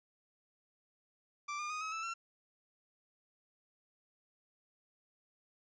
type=tone with pitch steps; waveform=30% pulse; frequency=1173 / 1207.4 / 1242.8 / 1279.2 / 1316.6 / 1355.2 Hz; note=D6 / D6 / D#6 / D#6 / E6 / E6; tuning=-2 / +48 / -2 / +48 / -3 / +48 cents; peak=-35 dBFS; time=1.48-2.14 s; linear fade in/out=10 ms; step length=110 ms; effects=resampled to 16000 Hz